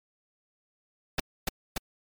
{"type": "noise with echo", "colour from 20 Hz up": "pink", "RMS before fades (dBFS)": -26, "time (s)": [1.18, 1.2], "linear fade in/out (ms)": 5, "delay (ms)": 290, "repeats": 2, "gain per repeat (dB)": -2, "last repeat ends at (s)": 1.78, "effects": ["MP3 96 kbps"]}